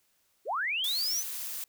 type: linear sweep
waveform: sine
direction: up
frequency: 340.8 to 6320 Hz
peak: -28 dBFS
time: 0.45-1.24 s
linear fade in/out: 50 ms
type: noise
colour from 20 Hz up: blue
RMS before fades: -37 dBFS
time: 0.84-1.64 s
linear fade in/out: 2 ms
effects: white hiss -71 dBFS RMS until 1.68 s